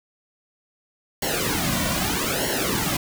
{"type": "noise with flanger", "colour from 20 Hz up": "pink", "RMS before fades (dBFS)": -24, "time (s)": [1.22, 2.97], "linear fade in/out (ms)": 5, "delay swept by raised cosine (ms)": [0.81, 2.41], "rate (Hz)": 0.8, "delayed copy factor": -0.85, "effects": []}